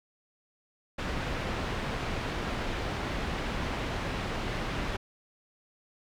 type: low-pass noise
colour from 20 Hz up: pink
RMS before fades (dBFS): -33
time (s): 0.98-4.97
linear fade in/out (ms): 10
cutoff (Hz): 3100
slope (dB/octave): 12
effects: none